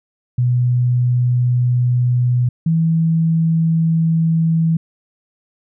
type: tone pair in turn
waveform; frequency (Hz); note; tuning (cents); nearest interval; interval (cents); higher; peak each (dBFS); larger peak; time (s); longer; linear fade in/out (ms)
sine; 123.47 / 163.26; B2 / E3; 0 / -16; perfect fourth; 484; second; -12; neither; 0.38-2.49 / 2.66-4.77; neither; 5
effects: none